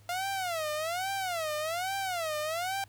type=tone with vibrato; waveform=sawtooth; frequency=689 Hz; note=F5; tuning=24 cents flat; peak=-27 dBFS; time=0.09-2.84 s; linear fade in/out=2 ms; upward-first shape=sine; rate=1.2 Hz; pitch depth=230 cents each way; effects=added 102 Hz sine -55 dBFS peak until 2.88 s + pink hiss -63 dBFS RMS until 2.88 s